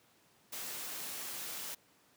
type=noise; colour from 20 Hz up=white; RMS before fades=-42 dBFS; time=0.52-1.75 s; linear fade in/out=10 ms; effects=pink hiss -67 dBFS RMS until 2.16 s + high-pass 150 Hz 12 dB/octave